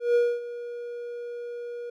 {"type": "tone with ADSR envelope", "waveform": "triangle", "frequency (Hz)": 478.5, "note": "A#4", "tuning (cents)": 45, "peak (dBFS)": -15, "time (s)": [0, 1.9], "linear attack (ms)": 150, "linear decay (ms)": 250, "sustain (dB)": -16, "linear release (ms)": 6, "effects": []}